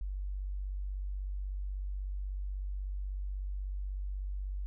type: tone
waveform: sine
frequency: 48.15 Hz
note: G1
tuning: 30 cents flat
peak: -34 dBFS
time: 0.01-4.66 s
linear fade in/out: 0 ms
effects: none